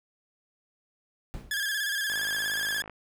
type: noise with exponential decay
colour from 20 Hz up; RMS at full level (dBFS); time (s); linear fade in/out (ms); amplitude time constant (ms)
brown; -34; 1.34-1.68; 0; 72
type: tone with vibrato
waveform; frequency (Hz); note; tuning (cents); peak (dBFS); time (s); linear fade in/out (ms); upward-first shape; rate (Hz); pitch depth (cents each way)
sawtooth; 1661.2; G#6; 0; -24; 1.51-2.82; 2; square; 17; 52
type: click train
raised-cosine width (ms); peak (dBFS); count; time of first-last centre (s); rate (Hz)
0.5; -27; 43; 2.1-2.897; 52.7
effects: none